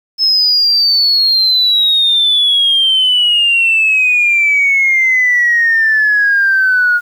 sine exponential sweep, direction down, 5230 to 1430 Hz, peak -7 dBFS, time 0.18-7.01 s, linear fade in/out 50 ms, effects tanh soft clip ceiling -3 dBFS + 7-bit

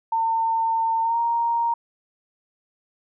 sine tone with pitch glide, 905 to 933.1 Hz, A5 to A#5, +48 to +1 cents, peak -19 dBFS, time 0.12-1.74 s, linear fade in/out 5 ms, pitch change +53 cents, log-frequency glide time 1.02-1.18 s, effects none

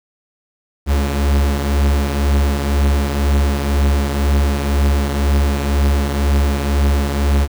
45% pulse beating tone pair, 69.1 / 71.1 Hz, C#2 / C#2, -5 / +45 cents, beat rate 2 Hz, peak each -20 / -14 dBFS, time 0.86-7.48 s, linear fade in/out 50 ms, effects 7-bit

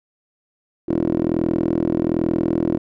10% pulse tone with band-pass filter, 41.23 Hz, E1, 1 cent sharp, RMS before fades -20 dBFS, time 0.88-2.78 s, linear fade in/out 10 ms, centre 350 Hz, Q 6.4, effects none

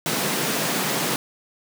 pink high-pass noise, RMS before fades -24 dBFS, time 0.06-1.16 s, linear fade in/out 0 ms, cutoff 140 Hz, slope 48 dB/octave, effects none

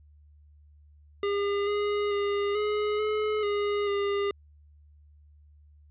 square tone with pitch steps, 404 / 412.2 / 405.6 / 419.9 / 426.6 / 410.7 / 402.8 Hz, G#4 / G#4 / G#4 / G#4 / G#4 / G#4 / G4, -48 / -13 / -41 / +19 / +46 / -19 / +47 cents, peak -26 dBFS, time 1.23-4.31 s, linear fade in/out 2 ms, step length 440 ms, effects added 74 Hz sine -53 dBFS peak until 5.9 s + resampled to 8000 Hz

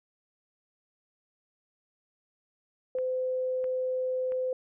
sine tone, 512 Hz, C5, 38 cents flat, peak -27 dBFS, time 2.95-4.53 s, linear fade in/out 2 ms
clicks, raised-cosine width 0.5 ms, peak -33 dBFS, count 3, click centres 2.986 / 3.642 / 4.321 s
effects none

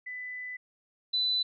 sine tone pair in turn, 1998 / 3996 Hz, B6 / B7, +20 / +20 cents, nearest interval octave, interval 1200 cents, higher second, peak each -36 / -25 dBFS, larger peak second, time 0.06-0.57 / 1.13-1.43 s, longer first, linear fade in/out 10 ms, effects none

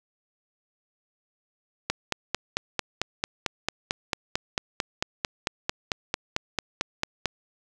click train, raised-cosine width 0.2 ms, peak -7 dBFS, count 25, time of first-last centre 1.9-7.257 s, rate 4.48 Hz, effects none

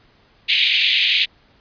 white band-pass noise, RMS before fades -17 dBFS, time 0.48-1.26 s, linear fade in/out 20 ms, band 2200 to 3900 Hz, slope 48 dB/octave, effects pink hiss -55 dBFS RMS until 1.6 s + resampled to 11025 Hz

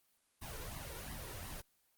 pink noise with flanger, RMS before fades -45 dBFS, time 0.41-1.62 s, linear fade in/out 20 ms, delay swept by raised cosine 1 to 2.2 ms, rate 2.8 Hz, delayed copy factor +0.8, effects white hiss -75 dBFS RMS until 1.97 s + Opus 24 kbps

